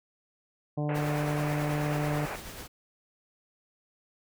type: harmonic tone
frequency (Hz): 148.5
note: D3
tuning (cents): +20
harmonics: 1 / 2 / 3 / 4 / 5 / 6 / 7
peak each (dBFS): -29 / -34 / -40 / -37 / -40 / -50 / -50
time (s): 0.77-2.26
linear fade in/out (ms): 10
type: band-pass noise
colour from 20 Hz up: pink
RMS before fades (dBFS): -38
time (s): 0.89-2.36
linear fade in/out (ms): 2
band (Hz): 400 to 2600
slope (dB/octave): 48
type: noise with tremolo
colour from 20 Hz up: pink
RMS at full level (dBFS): -41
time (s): 0.94-2.68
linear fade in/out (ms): 20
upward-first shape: sine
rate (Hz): 9.2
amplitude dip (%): 35
effects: none